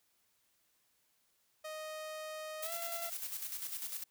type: tone with pitch glide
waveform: sawtooth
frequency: 622.3 to 678.6 Hz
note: D#5 to F5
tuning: 0 to -50 cents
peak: -38 dBFS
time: 1.64-3.1 s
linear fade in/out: 10 ms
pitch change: +150 cents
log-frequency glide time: 2.62-2.73 s
type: noise with tremolo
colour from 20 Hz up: blue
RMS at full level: -40 dBFS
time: 2.62-4.04 s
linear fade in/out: 10 ms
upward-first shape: square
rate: 10 Hz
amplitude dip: 50%
effects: white hiss -75 dBFS RMS until 4.1 s